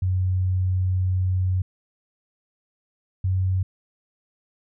sine tone pair in turn, 92.5 / 93.47 Hz, F#2 / F#2, 0 / +18 cents, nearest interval unison, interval 18 cents, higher second, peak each -19 dBFS, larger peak neither, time 0.02-1.62 / 3.24-3.63 s, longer first, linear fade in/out 5 ms, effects none

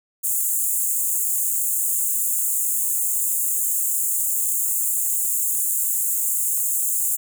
pink high-pass noise, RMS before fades -22 dBFS, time 0.23-7.17 s, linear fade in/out 20 ms, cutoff 6900 Hz, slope 96 dB/octave, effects none

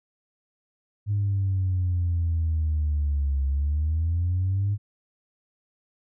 sine exponential two-way sweep, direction down then up, 103.83 to 67.7 to 103.83 Hz, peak -20 dBFS, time 1.06-4.78 s, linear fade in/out 50 ms, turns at 3.45 s, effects tanh soft clip ceiling -18 dBFS

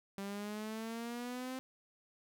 sawtooth exponential sweep, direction up, 196 to 261.6 Hz, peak -36 dBFS, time 0.18-1.59 s, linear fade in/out 0 ms, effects none

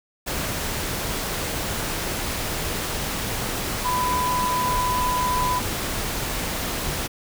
sine tone in noise, 997 Hz, B5, 16 cents sharp, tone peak -21 dBFS, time 3.84-5.6 s, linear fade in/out 20 ms, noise pink, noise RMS -27 dBFS, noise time 0.26-7.08 s, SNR +3 dB, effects none

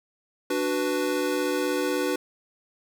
square chord, B minor, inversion first, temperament equal, 293.7 / 370 / 493.9 Hz, D4 / F#4 / B4, 0 / 0 / 0 cents, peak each -29 dBFS, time 0.5-2.16 s, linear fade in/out 5 ms, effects none

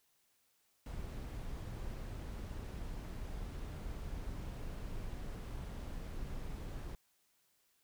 brown noise, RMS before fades -43 dBFS, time 0.86-6.95 s, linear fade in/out 0 ms, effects white hiss -75 dBFS RMS until 7.83 s

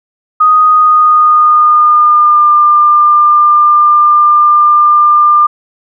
sine tone with pitch glide, 1244.5 to 1197.3 Hz, D#6 to D6, 0 to +33 cents, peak -3 dBFS, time 0.4-5.47 s, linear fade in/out 10 ms, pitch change -67 cents, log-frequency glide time 0.66-2.55 s, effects none

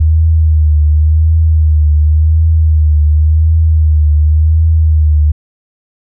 sine tone with vibrato, 77.78 Hz, D#2, in tune, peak -5 dBFS, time 0-5.32 s, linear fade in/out 10 ms, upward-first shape triangle, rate 0.91 Hz, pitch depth 65 cents each way, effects none

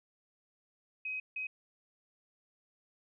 sine tone bursts at uneven times, 2527 Hz, D#7, 26 cents sharp, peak -35 dBFS, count 2, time 1.05-1.2 / 1.36-1.47 s, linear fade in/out 5 ms, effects none

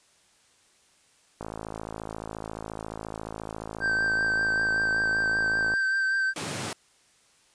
click train, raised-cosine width 1 ms, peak -21 dBFS, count 236, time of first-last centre 1.41-5.738 s, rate 54.3 Hz
triangle tone with vibrato, 1560 Hz, G6, 9 cents flat, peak -21 dBFS, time 3.8-6.34 s, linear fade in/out 50 ms, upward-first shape sine, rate 5.2 Hz, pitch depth 20 cents each way
pink high-pass noise, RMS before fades -33 dBFS, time 6.36-6.73 s, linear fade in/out 2 ms, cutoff 100 Hz, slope 48 dB/octave
effects white hiss -62 dBFS RMS until 7.54 s + resampled to 22050 Hz

